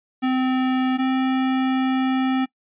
square tone pair in turn, 258.2 / 261.2 Hz, C4 / C4, -23 / -3 cents, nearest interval unison, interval 20 cents, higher second, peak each -19 dBFS, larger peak neither, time 0.22-0.98 / 0.98-2.46 s, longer second, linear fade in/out 20 ms, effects noise-tail reverb RT60 0.1 s tail -22 dB re dry + resampled to 8000 Hz

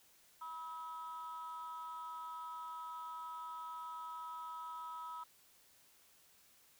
triangle ring-modulated tone, 155.56 Hz, D#3, in tune, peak -37 dBFS, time 0.41-5.24 s, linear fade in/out 10 ms, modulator 1130 Hz, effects tanh soft clip ceiling -39 dBFS + white hiss -67 dBFS RMS until 6.79 s

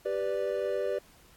triangle chord, G major, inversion none, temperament equal, 392 / 493.9 / 587.3 Hz, G4 / B4 / D5, 0 / 0 / 0 cents, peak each -31 / -31 / -30 dBFS, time 0.05-0.99 s, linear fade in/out 10 ms, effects pink hiss -59 dBFS RMS until 1.36 s + AAC 64 kbps

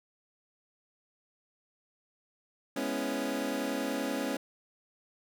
25% pulse chord, C# minor seventh, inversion second, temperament equal, 207.7 / 246.9 / 277.2 / 329.6 Hz, G#3 / B3 / C#4 / E4, 0 / 0 / 0 / 0 cents, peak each -36 / -33 / -30 / -36 dBFS, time 2.76-4.37 s, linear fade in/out 5 ms, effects none

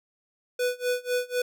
square tone with tremolo, 494.6 Hz, B4, 3 cents sharp, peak -23 dBFS, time 0.59-1.42 s, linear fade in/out 5 ms, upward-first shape sine, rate 4 Hz, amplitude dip 95%, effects none

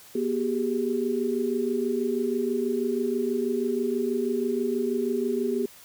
sine tone cluster, 241.3 / 383.2 / 409.4 Hz, B3 / G4 / G#4, -40 / -39 / -25 cents, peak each -28 dBFS, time 0.15-5.66 s, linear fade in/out 5 ms, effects white hiss -50 dBFS RMS until 5.84 s

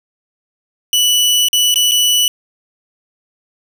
sawtooth tone with dropouts, 2960 Hz, F#7, in tune, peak -7 dBFS, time 0.93-2.28 s, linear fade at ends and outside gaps 1 ms, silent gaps 1.485-1.53 / 1.742-1.758 / 1.912-1.918 s, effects none

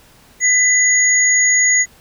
sine tone pair together, 2000 / 6722 Hz, B6 / G#8, +21 / +20 cents, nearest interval octave + major sixth, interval 2099 cents, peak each -13 dBFS, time 0.4-1.86 s, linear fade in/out 50 ms, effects pink hiss -48 dBFS RMS until 2 s

